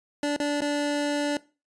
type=tone with dropouts; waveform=25% pulse; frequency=291.1 Hz; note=D4; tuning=15 cents flat; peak=-20 dBFS; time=0.23-1.37 s; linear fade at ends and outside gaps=2 ms; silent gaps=0.364-0.4 / 0.607-0.618 s; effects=noise-tail reverb RT60 0.3 s tail -19 dB re dry + resampled to 22050 Hz